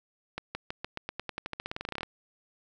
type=accelerating click train; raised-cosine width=0.3 ms; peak=-18 dBFS; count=23; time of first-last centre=0.38-2.032 s; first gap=170 ms; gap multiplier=0.91; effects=none